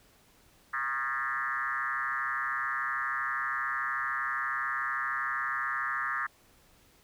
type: tone with frequency modulation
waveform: sine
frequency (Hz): 1489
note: F#6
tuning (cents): +11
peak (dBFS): -29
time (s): 0.73-6.27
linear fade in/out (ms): 10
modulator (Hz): 133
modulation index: 2.9
effects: pink hiss -62 dBFS RMS until 7.03 s